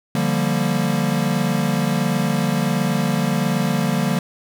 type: chord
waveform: square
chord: G minor seventh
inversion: second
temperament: equal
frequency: 146.83 / 174.61 / 196 / 233.1 Hz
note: D3 / F3 / G3 / Bb3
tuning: 0 / 0 / 0 / 0 cents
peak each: -24 dBFS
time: 0.15-4.19 s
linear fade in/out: 2 ms
effects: none